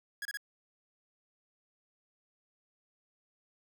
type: tone bursts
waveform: 45% pulse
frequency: 1661.2 Hz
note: G#6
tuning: in tune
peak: -36 dBFS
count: 3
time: 0.22-0.372 s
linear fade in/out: 2 ms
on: 32 ms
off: 28 ms
effects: none